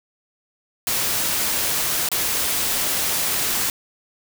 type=noise with dropouts; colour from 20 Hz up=white; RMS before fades=-22 dBFS; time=0.87-3.7 s; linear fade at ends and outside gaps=1 ms; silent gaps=2.088-2.116 s; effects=none